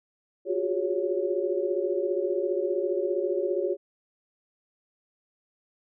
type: tone cluster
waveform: sine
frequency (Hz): 355.2 / 370.2 / 407.4 / 558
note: F4 / F#4 / G#4 / C#5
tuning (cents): +29 / +1 / -33 / +11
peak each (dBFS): -30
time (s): 0.45-3.77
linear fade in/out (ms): 50
effects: none